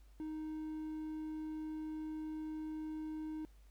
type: tone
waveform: triangle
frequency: 311.1 Hz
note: D#4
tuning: in tune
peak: -38 dBFS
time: 0.2-3.45 s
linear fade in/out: 0 ms
effects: added 50 Hz sine -58 dBFS peak until 3.7 s + pink hiss -73 dBFS RMS until 3.7 s